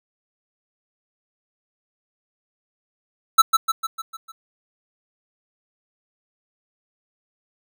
square tone with echo, 1318.5 Hz, E6, in tune, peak -8 dBFS, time 3.38-3.42 s, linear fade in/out 10 ms, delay 150 ms, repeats 6, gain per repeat -5 dB, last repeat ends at 4.32 s, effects none

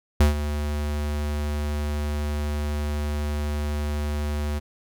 square tone with ADSR envelope, 74 Hz, D2, 14 cents sharp, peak -13 dBFS, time 0.2-4.6 s, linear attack 6 ms, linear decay 130 ms, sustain -12 dB, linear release 23 ms, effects none

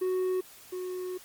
triangle tone pair in turn, 370 / 366 Hz, F#4 / F#4, 0 / -19 cents, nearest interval unison, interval 19 cents, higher first, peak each -24 / -31 dBFS, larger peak first, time 0.01-0.41 / 0.72-1.18 s, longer second, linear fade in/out 10 ms, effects white hiss -52 dBFS RMS until 1.24 s + Opus 24 kbps

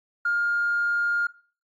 triangle tone with tanh clipping, 1412 Hz, F6, 19 cents sharp, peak -21 dBFS, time 0.25-1.27 s, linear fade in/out 5 ms, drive 4 dB, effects noise-tail reverb RT60 0.4 s tail -19 dB re dry + AAC 64 kbps

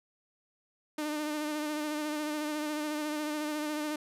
sawtooth tone with vibrato, 301.7 Hz, D4, 47 cents sharp, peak -28 dBFS, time 0.98-3.96 s, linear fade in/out 5 ms, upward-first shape sine, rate 14 Hz, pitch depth 31 cents each way, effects resampled to 32000 Hz

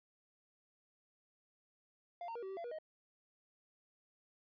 triangle tone with pitch steps, 697 / 917 / 474 / 382.9 / 386.2 / 680 / 480.4 / 626 Hz, F5 / A#5 / A#4 / G4 / G4 / F5 / B4 / D#5, -4 / -29 / +29 / -41 / -26 / -46 / -48 / +10 cents, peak -40 dBFS, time 2.21-2.786 s, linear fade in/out 2 ms, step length 72 ms, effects resampled to 11025 Hz

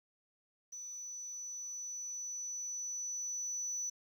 sine tone with level ramp, 5960 Hz, F#8, 12 cents sharp, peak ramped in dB -43 to -34 dBFS, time 0.72-3.9 s, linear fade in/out 10 ms, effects tanh soft clip ceiling -32 dBFS + 11-bit

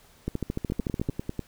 two click trains, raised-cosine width 3 ms, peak -15 / -16 dBFS, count 12 / 8, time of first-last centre 0.28-1.089 / 0.7-1.393 s, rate 13.6 / 10.1 Hz, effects pink hiss -57 dBFS RMS until 1.47 s

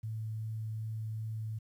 sine tone with vibrato, 110 Hz, A2, in tune, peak -35 dBFS, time 0.03-1.59 s, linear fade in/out 10 ms, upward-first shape triangle, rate 2.6 Hz, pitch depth 8 cents each way, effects 11-bit

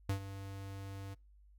square tone with ADSR envelope, 98 Hz, G2, in tune, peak -31 dBFS, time 0.09-1.15 s, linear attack 4 ms, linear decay 96 ms, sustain -13 dB, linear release 19 ms, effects noise-tail reverb RT60 0.3 s tail -26 dB re dry + added 50 Hz sine -59 dBFS peak until 1.58 s

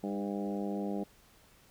harmonic tone with a mistuned harmonic, 100.5 Hz, G2, 44 cents sharp, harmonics 2 / 3 / 4 / 5 / 6 / 7 / 8, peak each -35 / -39 / -41 / -43 / -45 / -46 / -47 dBFS, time 0.03-1.04 s, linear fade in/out 10 ms, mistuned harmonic 3, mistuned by +19 cents, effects pink hiss -62 dBFS RMS until 1.7 s

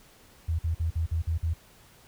sine tone bursts, 81.8 Hz, E2, 13 cents flat, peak -24 dBFS, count 7, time 0.48-1.538 s, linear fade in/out 10 ms, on 110 ms, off 48 ms, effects pink hiss -56 dBFS RMS until 2.07 s

